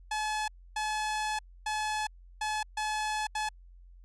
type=tone bursts at uneven times; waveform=sawtooth; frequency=856 Hz; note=A5; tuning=48 cents flat; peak=-26 dBFS; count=6; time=0.11-0.48 / 0.76-1.39 / 1.66-2.07 / 2.41-2.63 / 2.77-3.27 / 3.35-3.49 s; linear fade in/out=5 ms; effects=added 44 Hz sine -50 dBFS peak until 4.04 s + resampled to 22050 Hz